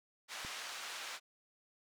pink band-pass noise, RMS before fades -45 dBFS, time 0.28-1.2 s, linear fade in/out 50 ms, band 1100 to 6700 Hz, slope 12 dB/octave
click, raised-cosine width 3 ms, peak -36 dBFS, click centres 0.449 s
effects none

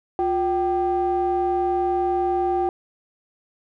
triangle ring-modulated tone, 210 Hz, G#3, 19 cents sharp, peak -14 dBFS, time 0.19-2.69 s, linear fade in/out 0 ms, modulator 565 Hz, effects none

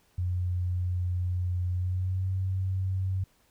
sine tone with pitch glide, 89.8 to 94.37 Hz, F2 to F#2, +49 to +35 cents, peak -26 dBFS, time 0.18-3.24 s, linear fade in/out 5 ms, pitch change +86 cents, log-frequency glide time 1.7-2.3 s, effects pink hiss -66 dBFS RMS until 3.5 s

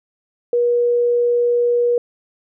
sine tone, 480.5 Hz, B4, 48 cents flat, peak -13 dBFS, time 0.53-1.98 s, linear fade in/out 2 ms, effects none

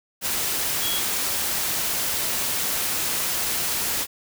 sine tone in noise, 3322 Hz, G#7, in tune, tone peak -27 dBFS, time 0.8-1.02 s, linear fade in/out 50 ms, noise white, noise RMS -25 dBFS, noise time 0.21-4.07 s, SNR -5 dB, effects none

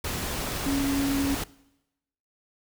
sine tone in noise, 277.2 Hz, C#4, in tune, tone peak -24 dBFS, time 0.66-1.35 s, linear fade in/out 5 ms, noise pink, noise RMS -31 dBFS, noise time 0.04-1.44 s, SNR +4 dB, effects noise-tail reverb RT60 0.9 s tail -21 dB re dry

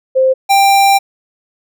sine / square tone pair in turn, 523.3 / 789.6 Hz, C5 / G5, 0 / +12 cents, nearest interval perfect fifth, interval 712 cents, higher second, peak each -7 dBFS, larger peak neither, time 0.15-0.34 / 0.49-0.99 s, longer second, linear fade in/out 20 ms, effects none

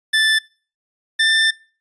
25% pulse tone pair in turn, 1760 / 1783.5 Hz, A6 / A6, 0 / +23 cents, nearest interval unison, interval 23 cents, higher second, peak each -9 dBFS, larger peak neither, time 0.13-0.39 / 1.19-1.51 s, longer second, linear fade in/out 10 ms, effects noise-tail reverb RT60 0.4 s tail -25 dB re dry + resampled to 22050 Hz

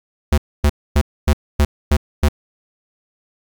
square tone bursts, 73.42 Hz, D2, in tune, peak -11 dBFS, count 7, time 0.32-2.286 s, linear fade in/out 5 ms, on 58 ms, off 260 ms, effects 8-bit

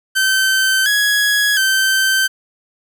sawtooth tone with pitch steps, 1543 / 1670 / 1549 Hz, G6 / G#6 / G6, -28 / +9 / -21 cents, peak -9 dBFS, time 0.15-2.28 s, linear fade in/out 20 ms, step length 710 ms, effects none

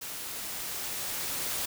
white noise with level ramp, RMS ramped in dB -39 to -32 dBFS, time 0.01-1.66 s, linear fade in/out 10 ms, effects none

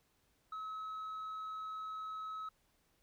sine tone, 1286 Hz, E6, 43 cents flat, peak -38 dBFS, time 0.52-2.49 s, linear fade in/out 5 ms, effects tanh soft clip ceiling -40 dBFS + pink hiss -75 dBFS RMS until 3.02 s

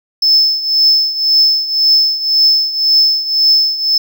triangle tone with tremolo, 5250 Hz, E8, 8 cents flat, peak -4 dBFS, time 0.22-3.98 s, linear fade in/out 5 ms, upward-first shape triangle, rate 1.9 Hz, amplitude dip 80%, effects none

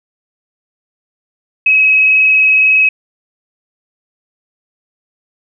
sine tone with frequency modulation, 2556 Hz, D#7, 46 cents sharp, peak -6 dBFS, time 1.66-2.89 s, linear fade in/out 5 ms, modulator 21.8 Hz, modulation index 0.85, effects none

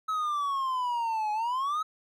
triangle exponential two-way sweep, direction down then up, 1294 to 837 to 1294 Hz, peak -25 dBFS, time 0.08-1.83 s, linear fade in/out 10 ms, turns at 1.32 s, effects none

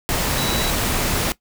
sine tone in noise, 3918 Hz, B7, 15 cents flat, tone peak -27 dBFS, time 0.38-0.7 s, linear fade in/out 0 ms, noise pink, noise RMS -21 dBFS, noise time 0.09-1.32 s, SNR -9 dB, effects noise-tail reverb RT60 0.1 s tail -18 dB re dry

